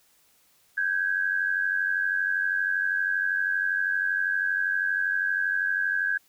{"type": "tone pair together", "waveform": "sine", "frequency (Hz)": [1556.4, 1649], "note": ["G6", "G#6"], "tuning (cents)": [-13, -13], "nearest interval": "minor second", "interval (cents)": 100, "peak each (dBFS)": -26, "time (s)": [0.77, 6.18], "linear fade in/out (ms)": 10, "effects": ["white hiss -63 dBFS RMS until 6.28 s"]}